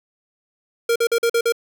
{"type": "tone bursts", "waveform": "square", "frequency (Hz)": 466.2, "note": "A#4", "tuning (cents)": 0, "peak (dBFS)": -16, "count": 6, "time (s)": [0.89, 1.523], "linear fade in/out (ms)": 5, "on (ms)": 68, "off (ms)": 45, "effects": []}